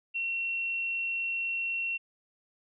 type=tone; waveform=sine; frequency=2724 Hz; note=F7; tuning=44 cents flat; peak=-29 dBFS; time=0.14-1.98 s; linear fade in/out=20 ms; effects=none